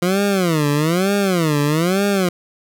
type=tone with vibrato; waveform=20% pulse; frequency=171.3 Hz; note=F3; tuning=33 cents flat; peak=-10 dBFS; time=0.02-2.29 s; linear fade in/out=5 ms; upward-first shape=sine; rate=1.1 Hz; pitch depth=290 cents each way; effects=none